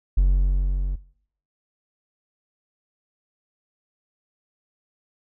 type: tone with level ramp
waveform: triangle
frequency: 46.25 Hz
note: F#1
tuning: in tune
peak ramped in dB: -10 to -20 dBFS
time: 0.17-0.96 s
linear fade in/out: 10 ms
effects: noise-tail reverb RT60 0.6 s tail -19 dB re dry + tanh soft clip ceiling -8 dBFS